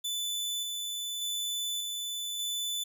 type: tone with tremolo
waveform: sawtooth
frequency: 3498 Hz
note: A7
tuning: 11 cents flat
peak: -28 dBFS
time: 0.04-2.84 s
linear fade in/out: 10 ms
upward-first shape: square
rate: 0.85 Hz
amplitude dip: 25%
effects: none

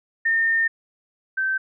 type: tone pair in turn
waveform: sine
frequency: 1819 / 1549.5 Hz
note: A#6 / G6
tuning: -43 / -21 cents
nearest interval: minor third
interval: 278 cents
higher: first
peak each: -17 / -20 dBFS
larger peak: first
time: 0.25-0.68 / 1.37-1.58 s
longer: first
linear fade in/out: 10 ms
effects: none

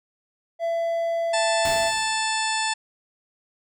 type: tone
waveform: triangle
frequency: 670 Hz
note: E5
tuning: 28 cents sharp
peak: -20 dBFS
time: 0.59-1.92 s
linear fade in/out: 50 ms
type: harmonic tone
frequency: 880 Hz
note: A5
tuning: in tune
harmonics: 1 / 2 / 3 / 4 / 5 / 6 / 8 / 9 / 10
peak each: -26 / -29 / -31 / -32 / -33 / -34 / -35 / -36 / -36 dBFS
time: 1.33-2.74 s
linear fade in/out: 10 ms
type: noise with exponential decay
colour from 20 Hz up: pink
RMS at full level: -31 dBFS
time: 1.65-2.48 s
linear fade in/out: 2 ms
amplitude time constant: 180 ms
effects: none

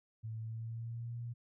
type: tone with pitch glide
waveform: sine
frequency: 111.2 to 118.49 Hz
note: A2 to A#2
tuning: +19 to +29 cents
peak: -39 dBFS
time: 0.23-1.34 s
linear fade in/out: 20 ms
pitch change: +110 cents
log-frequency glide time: 0.4-1.16 s
effects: none

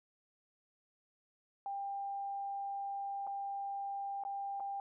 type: tone with dropouts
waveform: sine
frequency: 795 Hz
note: G5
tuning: 24 cents sharp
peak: -37 dBFS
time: 1.66-4.8 s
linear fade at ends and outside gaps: 1 ms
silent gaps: 3.268-3.273 / 4.237-4.25 / 4.599-4.604 s
effects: none

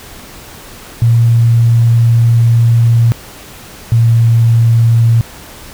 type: tone pair in turn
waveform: sine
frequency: 116.54 / 115.47 Hz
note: A#2 / A#2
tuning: 0 / -16 cents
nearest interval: unison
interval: 16 cents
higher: first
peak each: -5 dBFS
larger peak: neither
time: 1.02-3.12 / 3.92-5.21 s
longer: first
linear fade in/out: 0 ms
effects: pink hiss -33 dBFS RMS until 5.73 s

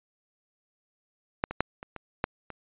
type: clicks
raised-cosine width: 0.5 ms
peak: -9 / -19 / -7 / -25 / -23 / -10 / -24 dBFS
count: 7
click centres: 1.439 / 1.51 / 1.606 / 1.829 / 1.963 / 2.241 / 2.503 s
effects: resampled to 8000 Hz

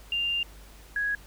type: tone pair in turn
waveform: sine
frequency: 2794 / 1661.3 Hz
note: F7 / G#6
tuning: 0 / 0 cents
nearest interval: major sixth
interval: 900 cents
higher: first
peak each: -25 dBFS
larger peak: neither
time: 0.12-0.43 / 0.96-1.15 s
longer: first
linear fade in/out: 2 ms
effects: added 50 Hz sine -48 dBFS peak until 1.26 s + pink hiss -53 dBFS RMS until 1.26 s

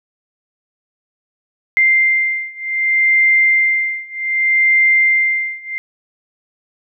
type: beating tone pair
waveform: sine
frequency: 2093 / 2093.65 Hz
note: C7 / C7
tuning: 0 / +1 cents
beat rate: 0.65 Hz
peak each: -15 / -14 dBFS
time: 1.77-5.78 s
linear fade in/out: 0 ms
effects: none

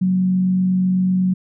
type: tone with frequency modulation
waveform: sine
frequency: 185 Hz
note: F#3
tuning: in tune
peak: -14 dBFS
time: 0.01-1.34 s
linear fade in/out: 10 ms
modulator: 48 Hz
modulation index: 0.22
effects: none

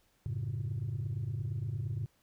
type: chord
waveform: sine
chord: F# minor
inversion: none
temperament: equal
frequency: 92.5 / 110 / 138.59 Hz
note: F#2 / A2 / C#3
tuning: 0 / 0 / 0 cents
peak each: -39 / -34 / -36 dBFS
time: 0.26-2.06 s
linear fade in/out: 0 ms
effects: tanh soft clip ceiling -29 dBFS + pink hiss -71 dBFS RMS until 2.22 s

